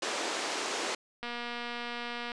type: band-pass noise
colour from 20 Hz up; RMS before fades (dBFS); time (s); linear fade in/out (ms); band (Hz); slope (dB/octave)
pink; -34; 0.02-0.95; 5; 330 to 7500; 24
type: click train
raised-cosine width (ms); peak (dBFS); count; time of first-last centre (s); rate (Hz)
0.3; -22; 261; 1.23-2.318; 239
effects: resampled to 24000 Hz